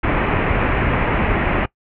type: low-pass noise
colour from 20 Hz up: pink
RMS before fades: -18 dBFS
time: 0.03-1.66 s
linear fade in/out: 10 ms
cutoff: 2600 Hz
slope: 48 dB/octave
effects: noise-tail reverb RT60 0.1 s tail -22 dB re dry